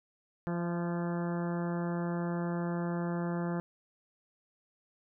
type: harmonic tone with a mistuned harmonic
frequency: 172.7 Hz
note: F3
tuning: 19 cents flat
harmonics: 1 / 2 / 3 / 4 / 5 / 6 / 7 / 8 / 9 / 10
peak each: -32 / -38 / -42 / -44 / -46 / -48 / -49 / -50 / -51 / -52 dBFS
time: 0.47-3.6 s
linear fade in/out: 0 ms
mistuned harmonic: 4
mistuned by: -22 cents
effects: none